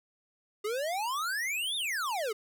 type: exponential two-way sweep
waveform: square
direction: up then down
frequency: 402.8 to 3729 to 402.8 Hz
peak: -31 dBFS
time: 0.64-2.33 s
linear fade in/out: 10 ms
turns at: 1.76 s
effects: none